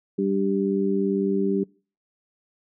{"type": "harmonic tone", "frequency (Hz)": 98, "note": "G2", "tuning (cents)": 0, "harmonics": [2, 3, 4], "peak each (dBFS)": [-24, -27, -24], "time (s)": [0.18, 1.64], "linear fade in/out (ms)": 10, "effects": ["noise-tail reverb RT60 0.4 s tail -25 dB re dry"]}